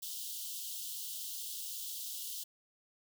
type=high-pass noise; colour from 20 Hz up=white; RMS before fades=-42 dBFS; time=0.02-2.44 s; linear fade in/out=10 ms; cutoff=2900 Hz; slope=96 dB/octave; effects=none